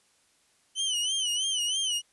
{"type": "tone with vibrato", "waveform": "sawtooth", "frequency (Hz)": 3025, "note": "F#7", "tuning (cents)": 38, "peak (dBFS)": -23, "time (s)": [0.75, 2.02], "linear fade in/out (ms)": 50, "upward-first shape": "sine", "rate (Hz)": 3.1, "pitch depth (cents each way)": 100, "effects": ["white hiss -66 dBFS RMS until 2.12 s", "resampled to 24000 Hz"]}